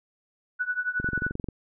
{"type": "tone with tremolo", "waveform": "sine", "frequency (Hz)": 1480, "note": "F#6", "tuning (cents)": 0, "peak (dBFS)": -22, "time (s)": [0.59, 1.32], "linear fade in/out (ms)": 20, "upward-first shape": "triangle", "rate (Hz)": 11, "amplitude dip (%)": 95}
{"type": "click train", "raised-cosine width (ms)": 3, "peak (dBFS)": -19, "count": 12, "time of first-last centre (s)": [1, 1.487], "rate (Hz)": 22.6}
{"effects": []}